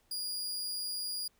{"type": "tone", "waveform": "sawtooth", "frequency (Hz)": 4855, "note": "D#8", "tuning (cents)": -43, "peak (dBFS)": -32, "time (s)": [0.11, 1.28], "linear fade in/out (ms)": 5, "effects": ["pink hiss -71 dBFS RMS until 1.39 s"]}